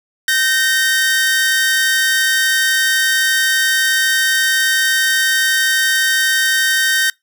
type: tone pair together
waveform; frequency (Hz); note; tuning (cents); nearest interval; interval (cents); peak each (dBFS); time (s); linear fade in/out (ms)
sawtooth; 1545.3 / 1848; G6 / A#6; -25 / -16; minor third; 309; -12; 0.28-7.1; 2
effects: noise-tail reverb RT60 0.2 s tail -26 dB re dry